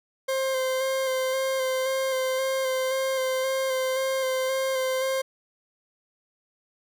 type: tone with vibrato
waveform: 40% pulse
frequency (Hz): 525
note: C5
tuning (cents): +6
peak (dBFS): -23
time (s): 0.28-5.22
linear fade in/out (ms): 10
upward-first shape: square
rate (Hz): 1.9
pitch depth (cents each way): 16
effects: none